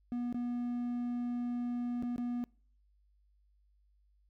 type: tone with dropouts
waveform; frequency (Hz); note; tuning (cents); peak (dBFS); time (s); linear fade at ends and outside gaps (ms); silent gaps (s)
triangle; 242.3; B3; -33; -31; 0.12-2.44; 0; 0.326-0.345 / 2.025-2.033 / 2.161-2.181
effects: noise-tail reverb RT60 0.5 s tail -26 dB re dry + added 50 Hz sine -66 dBFS peak until 4.29 s